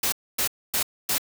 white noise bursts, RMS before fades -24 dBFS, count 4, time 0.03-1.182 s, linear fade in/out 5 ms, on 93 ms, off 260 ms, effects none

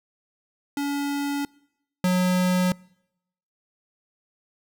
square tone pair in turn, 284.3 / 182.08 Hz, C#4 / F#3, +44 / -28 cents, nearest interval minor sixth, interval 772 cents, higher first, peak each -25 / -19 dBFS, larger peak second, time 0.77-1.45 / 2.04-2.72 s, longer neither, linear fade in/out 2 ms, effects noise-tail reverb RT60 0.8 s tail -25 dB re dry

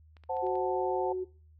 clicks, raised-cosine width 0.3 ms, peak -40 dBFS, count 5, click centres 0.168 / 0.237 / 0.368 / 0.467 / 0.555 s
sine chord, F# diminished, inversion second, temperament equal, 523.3 / 740 / 880 Hz, C5 / F#5 / A5, 0 / 0 / 0 cents, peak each -34 dBFS, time 0.29-1.13 s, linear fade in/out 10 ms
sine tone, 370 Hz, F#4, in tune, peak -30 dBFS, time 0.42-1.25 s, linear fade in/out 20 ms
effects noise-tail reverb RT60 0.4 s tail -22 dB re dry + added 78 Hz sine -55 dBFS peak until 1.59 s

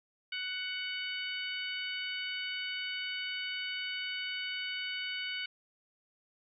harmonic tone, 744 Hz, F#5, 9 cents sharp, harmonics 2 / 3 / 4 / 5 / 6, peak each -42 / -40 / -38 / -48 / -47 dBFS, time 0.32-5.46 s, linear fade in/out 5 ms, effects none

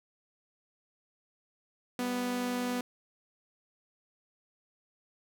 sawtooth tone pair together, 196.04 / 247 Hz, G3 / B3, 0 / 0 cents, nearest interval major third, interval 400 cents, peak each -38 / -27 dBFS, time 1.99-2.81 s, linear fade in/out 2 ms, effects none

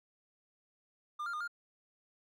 triangle tone with pitch steps, 1202 / 1394 / 1218 / 1407 Hz, D6 / F6 / D#6 / F6, +40 / -4 / -37 / +12 cents, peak -34 dBFS, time 1.19-1.478 s, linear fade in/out 10 ms, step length 72 ms, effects none

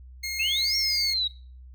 20% pulse tone, 2142 Hz, C7, 40 cents sharp, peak -24 dBFS, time 0.23-1.14 s, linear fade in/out 10 ms
sine exponential two-way sweep, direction up then down, 2524 to 5588 to 3797 Hz, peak -23 dBFS, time 0.39-1.28 s, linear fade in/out 10 ms, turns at 0.76 s
effects noise-tail reverb RT60 0.4 s tail -20 dB re dry + added 63 Hz sine -43 dBFS peak until 1.74 s

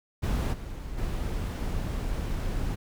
brown noise with level steps, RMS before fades -26 / -37 / -30 dBFS, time 0.22-2.76 s, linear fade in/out 20 ms, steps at 0.52 / 0.97 s, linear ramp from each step 20 ms, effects none

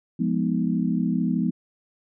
sine chord, F half-diminished seventh, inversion none, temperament equal, 174.61 / 207.7 / 246.9 / 311.1 Hz, F3 / Ab3 / Cb4 / Eb4, 0 / 0 / 0 / 0 cents, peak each -25 / -26 / -25 / -31 dBFS, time 0.19-1.51 s, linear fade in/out 10 ms, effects none

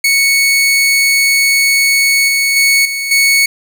sawtooth tone with level steps, 2216 Hz, C#7, 1 cent flat, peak -5 / -7 / -4 / -13 / -4 dBFS, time 0.04-3.46 s, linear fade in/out 5 ms, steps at 2.28 / 2.56 / 2.85 / 3.11 s, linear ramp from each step 5 ms, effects none

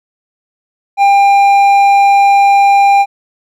sine tone with hard clipping, 798 Hz, G5, 31 cents sharp, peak -6 dBFS, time 0.97-3.06 s, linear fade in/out 50 ms, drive 6 dB, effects none

